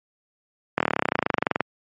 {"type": "slowing click train", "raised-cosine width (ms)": 0.5, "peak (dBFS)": -4, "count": 25, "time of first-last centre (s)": [0.78, 1.606], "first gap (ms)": 24, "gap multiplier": 1.03, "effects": ["high-pass 150 Hz 12 dB/octave", "MP3 48 kbps"]}